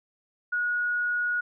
sine tone, 1452 Hz, F#6, 33 cents flat, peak -24 dBFS, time 0.52-1.41 s, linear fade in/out 10 ms, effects none

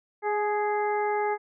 harmonic tone with a mistuned harmonic, 415.4 Hz, G#4, in tune, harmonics 1 / 2 / 3 / 4 / 5, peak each -27 / -27 / -37 / -38 / -37 dBFS, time 0.22-1.38 s, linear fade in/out 50 ms, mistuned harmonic 2, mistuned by +22 cents, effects none

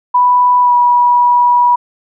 sine tone with pitch glide, 987.8 to 972 Hz, B5 to B5, 0 to -28 cents, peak -6 dBFS, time 0.14-1.76 s, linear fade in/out 10 ms, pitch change -28 cents, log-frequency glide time 0.61-0.73 s, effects none

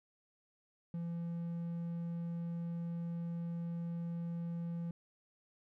triangle tone, 169.6 Hz, E3, 50 cents sharp, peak -35 dBFS, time 0.94-4.91 s, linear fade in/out 2 ms, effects none

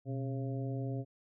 harmonic tone with a mistuned harmonic, 135.9 Hz, C#3, 34 cents flat, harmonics 1 / 2 / 3 / 4 / 5, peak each -35 / -41 / -45 / -47 / -49 dBFS, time 0.05-1.05 s, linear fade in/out 50 ms, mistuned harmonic 1, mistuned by -130 cents, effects none

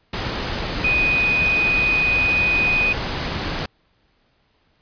sine tone in noise, 2489 Hz, D#7, in tune, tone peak -16 dBFS, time 0.84-2.93 s, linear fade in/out 5 ms, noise pink, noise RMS -25 dBFS, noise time 0.13-3.66 s, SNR +6 dB, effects pink hiss -63 dBFS RMS until 4.81 s + resampled to 11025 Hz

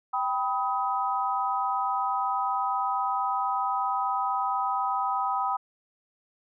sine chord, G augmented, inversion none, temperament equal with one note detuned, 784 / 987.8 / 1263.3 Hz, G5 / B5 / D#6, 0 / 0 / +26 cents, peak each -29 dBFS, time 0.13-5.57 s, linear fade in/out 10 ms, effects none

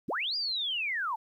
sine linear two-way sweep, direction up then down, 86.6 to 4924 to 830 Hz, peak -29 dBFS, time 0.08-1.16 s, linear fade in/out 10 ms, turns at 0.36 s, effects 11-bit

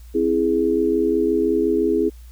sine chord, C augmented, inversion none, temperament equal, 261.6 / 329.6 / 415.3 Hz, C4 / E4 / G#4, 0 / 0 / 0 cents, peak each -23 / -20 / -19 dBFS, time 0.14-2.1 s, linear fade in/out 20 ms, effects added 59 Hz sine -38 dBFS peak until 2.31 s + white hiss -55 dBFS RMS until 2.31 s

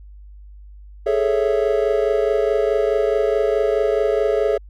triangle chord, A major seventh, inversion third, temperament equal, 415.3 / 440 / 554.4 / 659.3 Hz, G#4 / A4 / C#5 / E5, 0 / 0 / 0 / 0 cents, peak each -18 / -19 / -20 / -22 dBFS, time 1.06-4.58 s, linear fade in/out 10 ms, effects added 50 Hz sine -38 dBFS peak until 4.69 s

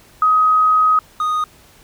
sine / triangle tone pair in turn, 1260 / 1240.5 Hz, D#6 / D#6, +21 / -6 cents, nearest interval unison, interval 27 cents, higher first, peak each -10 / -14 dBFS, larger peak first, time 0.22-0.99 / 1.2-1.44 s, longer first, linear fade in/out 2 ms, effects pink hiss -48 dBFS RMS until 1.83 s

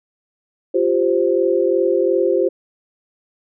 sine chord, F suspended second, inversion none, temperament equal, 349.2 / 392 / 523.3 Hz, F4 / G4 / C5, 0 / 0 / 0 cents, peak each -18 dBFS, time 0.74-2.49 s, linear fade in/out 10 ms, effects none

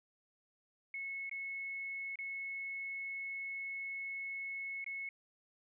sine tone with dropouts, 2192 Hz, C#7, 20 cents flat, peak -39 dBFS, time 0.94-5.09 s, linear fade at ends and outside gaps 2 ms, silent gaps 1.295-1.313 / 2.157-2.188 / 4.843-4.863 s, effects none

